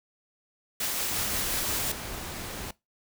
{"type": "noise with tremolo", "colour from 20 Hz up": "white", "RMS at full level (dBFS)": -29, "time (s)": [0.8, 1.92], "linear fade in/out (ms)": 5, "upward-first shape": "triangle", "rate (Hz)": 5.6, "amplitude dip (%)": 25}
{"type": "noise", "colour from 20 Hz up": "pink", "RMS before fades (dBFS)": -37, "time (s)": [1.11, 2.71], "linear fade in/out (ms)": 5}
{"effects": ["noise-tail reverb RT60 0.2 s tail -21 dB re dry"]}